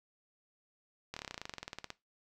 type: slowing click train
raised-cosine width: 0.2 ms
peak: -23 dBFS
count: 20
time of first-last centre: 1.14-1.903 s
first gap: 25 ms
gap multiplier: 1.05
effects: noise-tail reverb RT60 0.2 s tail -18 dB re dry